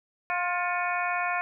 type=harmonic tone with a mistuned harmonic; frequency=354.2 Hz; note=F4; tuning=24 cents sharp; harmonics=2 / 3 / 4 / 5 / 6 / 7; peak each=-30 / -32 / -33 / -34 / -35 / -35 dBFS; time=0.3-1.41 s; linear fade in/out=0 ms; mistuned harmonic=6; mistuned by=+79 cents; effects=none